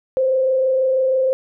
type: tone with frequency modulation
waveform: sine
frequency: 523 Hz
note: C5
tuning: 1 cent flat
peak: -14 dBFS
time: 0.17-1.33 s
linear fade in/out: 0 ms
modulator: 26.2 Hz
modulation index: 0.35
effects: none